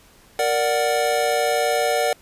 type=chord; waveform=square; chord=Bb augmented; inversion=none; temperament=equal; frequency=466.2 / 587.3 / 740 Hz; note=Bb4 / D5 / F#5; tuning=0 / 0 / 0 cents; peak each=-24 / -23 / -23 dBFS; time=0.39-2.13 s; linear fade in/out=2 ms; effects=pink hiss -52 dBFS RMS until 2.21 s + resampled to 32000 Hz